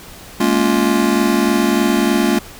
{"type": "chord", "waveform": "square", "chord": "Bb minor seventh", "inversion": "third", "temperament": "just", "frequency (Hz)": [209.8, 233.1, 279.7, 349.6], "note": ["Ab3", "Bb3", "Db4", "F4"], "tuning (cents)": [18, 0, 16, 2], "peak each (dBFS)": -19, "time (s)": [0.4, 2.39], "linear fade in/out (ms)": 5, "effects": ["pink hiss -37 dBFS RMS until 2.59 s"]}